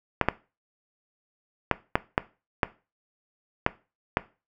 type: clicks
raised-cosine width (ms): 0.5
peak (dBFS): -4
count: 8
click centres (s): 0.213 / 0.286 / 1.713 / 1.955 / 2.179 / 2.632 / 3.664 / 4.171
effects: noise-tail reverb RT60 0.3 s tail -18 dB re dry